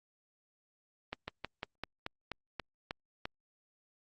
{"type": "slowing click train", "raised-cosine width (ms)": 0.3, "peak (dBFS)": -21, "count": 10, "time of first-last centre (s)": [1.13, 3.255], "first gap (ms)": 150, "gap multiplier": 1.11, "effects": ["Opus 32 kbps"]}